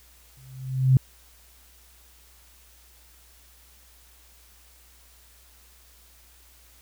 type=tone with exponential growth; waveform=sine; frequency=130.81 Hz; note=C3; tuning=in tune; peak=-11 dBFS; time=0.37-0.97 s; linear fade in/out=2 ms; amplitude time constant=130 ms; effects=added 60 Hz sine -56 dBFS peak until 6.81 s + white hiss -56 dBFS RMS until 6.81 s